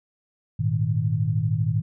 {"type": "chord", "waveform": "sine", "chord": "Ab suspended second", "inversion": "none", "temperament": "equal", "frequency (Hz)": [103.83, 116.54, 155.56], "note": ["Ab2", "Bb2", "Eb3"], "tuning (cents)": [0, 0, 0], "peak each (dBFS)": [-25, -24, -25], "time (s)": [0.59, 1.82], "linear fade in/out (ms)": 10, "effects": []}